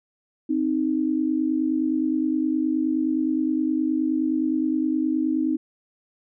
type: tone pair together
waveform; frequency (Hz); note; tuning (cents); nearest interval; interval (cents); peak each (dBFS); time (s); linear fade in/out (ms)
sine; 261.9 / 311.5; C4 / D#4; +2 / +2; minor third; 300; -24 / -22; 0.49-5.57; 10
effects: none